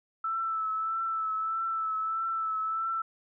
sine tone with vibrato, 1318.5 Hz, E6, in tune, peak -28 dBFS, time 0.24-3.02 s, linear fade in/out 5 ms, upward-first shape triangle, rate 1.6 Hz, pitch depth 33 cents each way, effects none

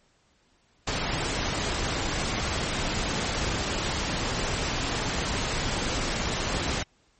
pink noise, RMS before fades -28 dBFS, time 0.87-6.83 s, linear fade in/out 5 ms, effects pink hiss -65 dBFS RMS until 7.19 s + MP3 32 kbps

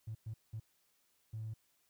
triangle tone bursts at uneven times, 110 Hz, A2, in tune, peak -36 dBFS, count 4, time 0.07-0.15 / 0.26-0.34 / 0.53-0.6 / 1.33-1.54 s, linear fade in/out 10 ms, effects tanh soft clip ceiling -37 dBFS + white hiss -75 dBFS RMS until 1.89 s

